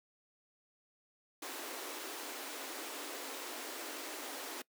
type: high-pass noise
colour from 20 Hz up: pink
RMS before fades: -44 dBFS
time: 1.42-4.62 s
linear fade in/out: 5 ms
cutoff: 260 Hz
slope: 96 dB/octave
effects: noise-tail reverb RT60 0.1 s tail -22 dB re dry